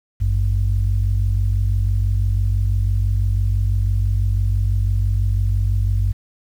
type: tone pair together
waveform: sine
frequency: 51.98 / 98 Hz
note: G#1 / G2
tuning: +2 / 0 cents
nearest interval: major seventh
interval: 1098 cents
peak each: -17 dBFS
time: 0.2-6.13 s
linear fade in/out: 20 ms
effects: tanh soft clip ceiling -9 dBFS + 8-bit